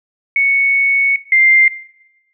sine tone pair in turn, 2217 / 2097 Hz, C#7 / C7, 0 / +3 cents, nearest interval minor second, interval 97 cents, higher first, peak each -10 / -7 dBFS, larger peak second, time 0.36-1.16 / 1.32-1.68 s, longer first, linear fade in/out 2 ms, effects noise-tail reverb RT60 0.9 s tail -18 dB re dry

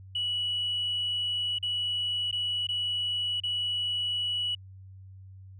sine tone with dropouts, 2938 Hz, F#7, 13 cents flat, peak -26 dBFS, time 0.15-4.55 s, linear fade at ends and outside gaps 5 ms, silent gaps 1.586-1.627 / 2.313-2.326 / 2.67-2.688 / 3.402-3.435 s, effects tanh soft clip ceiling -23 dBFS + added 95 Hz sine -45 dBFS peak until 5.59 s

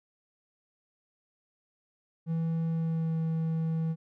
triangle tone with pitch glide, 163.9 to 161.83 Hz, E3 to E3, -10 to -32 cents, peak -25 dBFS, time 2.26-3.96 s, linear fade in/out 50 ms, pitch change -22 cents, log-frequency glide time 2.68-3.17 s, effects none

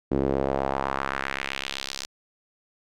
sawtooth tone with band-pass filter sweep, 67.8 Hz, C#2, 38 cents flat, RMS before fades -28 dBFS, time 0.11-2.06 s, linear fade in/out 10 ms, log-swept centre 330 to 5500 Hz, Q 1.8, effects none

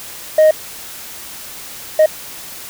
sine tone bursts at uneven times, 622.3 Hz, D#5, in tune, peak -3 dBFS, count 2, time 0.38-0.51 / 1.99-2.06 s, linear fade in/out 5 ms, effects tanh soft clip ceiling -5 dBFS + white hiss -32 dBFS RMS until 2.69 s

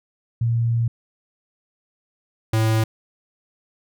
sine / square tone pair in turn, 116.54 / 110.83 Hz, A#2 / A2, 0 / +13 cents, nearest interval minor second, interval 87 cents, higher first, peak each -17 dBFS, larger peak neither, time 0.41-0.88 / 2.53-2.84 s, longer first, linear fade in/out 5 ms, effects none

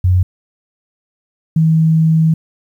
sine tone pair in turn, 91.2 / 160.4 Hz, F#2 / E3, -24 / -47 cents, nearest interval minor seventh, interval 977 cents, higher second, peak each -8 dBFS, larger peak neither, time 0.04-0.23 / 1.56-2.34 s, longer second, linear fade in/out 5 ms, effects 8-bit

